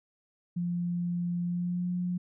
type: tone with pitch glide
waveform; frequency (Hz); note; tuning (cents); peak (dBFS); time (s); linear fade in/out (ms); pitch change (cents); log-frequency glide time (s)
sine; 174.5 to 178.48; F3 to F3; -1 to +38; -28; 0.56-2.18; 10; +39; 1.43-1.89
effects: none